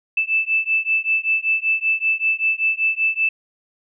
sine beating tone pair, 2634 / 2639.2 Hz, E7 / E7, -2 / +1 cents, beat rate 5.2 Hz, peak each -20 / -20 dBFS, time 0.17-3.29 s, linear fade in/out 5 ms, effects none

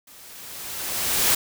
white noise with level ramp, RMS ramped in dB -48 to -18 dBFS, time 0.07-1.35 s, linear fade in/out 5 ms, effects none

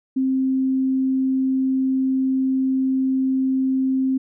sine tone, 263.4 Hz, C4, 12 cents sharp, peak -17 dBFS, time 0.16-4.18 s, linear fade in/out 10 ms, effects none

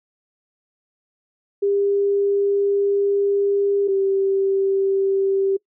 sine tone pair in turn, 400.9 / 389.7 Hz, G4 / G4, +39 / -10 cents, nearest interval unison, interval 49 cents, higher first, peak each -16 dBFS, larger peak neither, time 1.62-3.88 / 3.88-5.57 s, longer first, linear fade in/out 10 ms, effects noise-tail reverb RT60 0.1 s tail -23 dB re dry

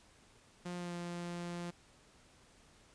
sawtooth tone with pitch glide, 176.9 to 173.66 Hz, F3 to F3, +23 to -9 cents, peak -36 dBFS, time 0.65-1.71 s, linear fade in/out 10 ms, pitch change -32 cents, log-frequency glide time 0.76-0.94 s, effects pink hiss -64 dBFS RMS until 2.94 s + resampled to 22050 Hz

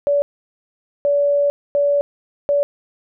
sine tone bursts at uneven times, 573 Hz, D5, 43 cents flat, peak -13 dBFS, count 4, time 0.07-0.22 / 1.05-1.5 / 1.75-2.01 / 2.49-2.63 s, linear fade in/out 0 ms, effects none

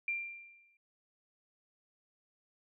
sine tone with exponential decay, 2375 Hz, D7, 19 cents sharp, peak -30 dBFS, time 0.08-0.77 s, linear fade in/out 2 ms, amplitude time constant 150 ms, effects none

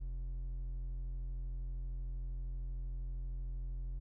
sine tone with hard clipping, 43.57 Hz, F1, 3 cents flat, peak -39 dBFS, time 0-4 s, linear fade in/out 20 ms, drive 5 dB, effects none

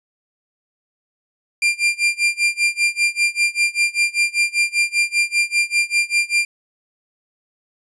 40% pulse tone with tremolo, 2387 Hz, D7, 28 cents sharp, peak -12 dBFS, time 1.62-6.45 s, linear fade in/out 2 ms, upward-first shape sine, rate 5.1 Hz, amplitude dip 95%, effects resampled to 22050 Hz

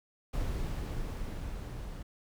brown noise with level ramp, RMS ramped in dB -33 to -41 dBFS, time 0.33-2.03 s, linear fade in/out 10 ms, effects none

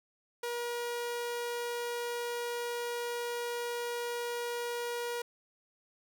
sawtooth tone, 478 Hz, A#4, 43 cents sharp, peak -30 dBFS, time 0.43-5.22 s, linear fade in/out 5 ms, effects none

